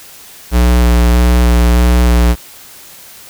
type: tone with vibrato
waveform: square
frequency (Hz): 60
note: B1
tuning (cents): -49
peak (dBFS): -7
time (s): 0.51-2.36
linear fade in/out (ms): 50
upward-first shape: square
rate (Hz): 1.6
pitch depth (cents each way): 15
effects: white hiss -36 dBFS RMS until 3.29 s